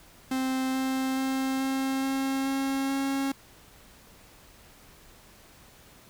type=tone with pitch steps; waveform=45% pulse; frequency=261.6 / 263.4 / 265.3 / 267.1 / 269 / 270.8 / 272.7 Hz; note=C4 / C4 / C4 / C4 / C4 / C#4 / C#4; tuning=0 / +12 / +24 / +36 / +48 / -40 / -28 cents; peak=-26 dBFS; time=0.31-3.32 s; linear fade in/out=5 ms; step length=430 ms; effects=pink hiss -54 dBFS RMS until 6.09 s